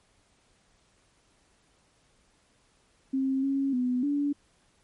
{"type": "tone with pitch steps", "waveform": "sine", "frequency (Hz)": [266.8, 273.7, 249.7, 287.2], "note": ["C4", "C#4", "B3", "D4"], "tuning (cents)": [34, -22, 19, -39], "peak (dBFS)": -24, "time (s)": [3.13, 4.33], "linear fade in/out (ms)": 10, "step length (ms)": 300, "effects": ["pink hiss -66 dBFS RMS until 4.83 s", "MP3 48 kbps"]}